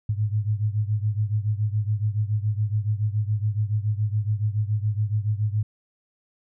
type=beating tone pair; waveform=sine; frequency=103.83 / 110.93 Hz; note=G#2 / A2; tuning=0 / +15 cents; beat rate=7.1 Hz; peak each=-23 / -26 dBFS; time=0.09-5.63 s; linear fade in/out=5 ms; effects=none